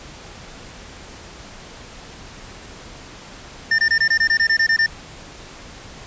square tone bursts, 1800 Hz, A6, 39 cents sharp, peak -14 dBFS, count 12, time 3.71-4.863 s, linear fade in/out 5 ms, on 75 ms, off 23 ms, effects pink hiss -39 dBFS RMS until 6.06 s + resampled to 16000 Hz

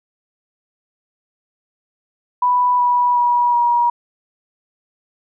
sine tone with pitch steps, 987.8 / 977 / 966.4 / 955.8 Hz, B5 / B5 / B5 / A#5, 0 / -19 / -38 / +43 cents, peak -12 dBFS, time 2.42-3.9 s, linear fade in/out 5 ms, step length 370 ms, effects none

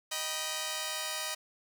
5% pulse chord, Eb augmented, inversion none, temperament just, 622.3 / 777.8 / 972.3 Hz, Eb5 / G5 / B5, 0 / -14 / -27 cents, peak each -25 / -30 / -26 dBFS, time 0.11-1.35 s, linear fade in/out 10 ms, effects none

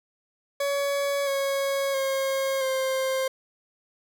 40% pulse tone with pitch steps, 563 / 550.8 / 538.8 / 527.1 Hz, C#5 / C#5 / C#5 / C5, +27 / -11 / -49 / +13 cents, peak -23 dBFS, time 0.6-3.28 s, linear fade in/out 5 ms, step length 670 ms, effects none

